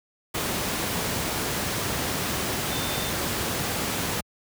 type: tone in noise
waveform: sine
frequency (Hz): 3574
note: A7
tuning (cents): +26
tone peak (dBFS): -35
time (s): 2.71-3.1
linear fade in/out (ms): 10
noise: pink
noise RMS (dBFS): -27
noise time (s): 0.34-4.21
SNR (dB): -11
effects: high-pass 80 Hz 12 dB/octave